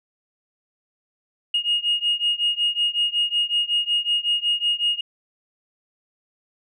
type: beating tone pair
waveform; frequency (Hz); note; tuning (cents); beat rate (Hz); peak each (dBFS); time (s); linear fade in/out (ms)
sine; 2860 / 2865.4; F7 / F7; +41 / +44; 5.4; -21 / -22; 1.54-5.01; 5
effects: tanh soft clip ceiling -13 dBFS